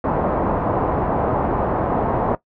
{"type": "low-pass noise", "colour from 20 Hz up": "white", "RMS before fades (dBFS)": -20, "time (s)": [0.04, 2.35], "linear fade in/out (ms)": 2, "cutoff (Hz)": 940, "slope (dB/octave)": 24, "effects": ["noise-tail reverb RT60 0.1 s tail -17 dB re dry"]}